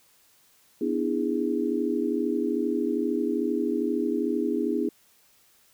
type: chord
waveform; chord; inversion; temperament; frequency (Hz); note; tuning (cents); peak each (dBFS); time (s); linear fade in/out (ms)
sine; E dominant seventh; second; just; 247.2 / 296.7 / 329.6 / 412; B3 / D4 / E4 / G#4; +2 / +18 / 0 / -14; -29; 0.81-4.89; 5
effects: white hiss -61 dBFS RMS until 5.73 s